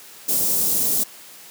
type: band-stop noise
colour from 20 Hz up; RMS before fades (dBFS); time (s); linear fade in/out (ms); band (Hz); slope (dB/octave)
white; -20; 0.28-1.04; 10; 440 to 7500; 12
effects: white hiss -43 dBFS RMS until 1.5 s + high-pass 150 Hz 12 dB/octave